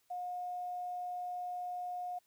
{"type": "tone with quantisation", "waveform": "sine", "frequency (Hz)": 718, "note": "F5", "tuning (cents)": 48, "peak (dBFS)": -37, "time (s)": [0.1, 2.19], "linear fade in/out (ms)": 10, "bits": 11, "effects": ["white hiss -74 dBFS RMS until 2.26 s"]}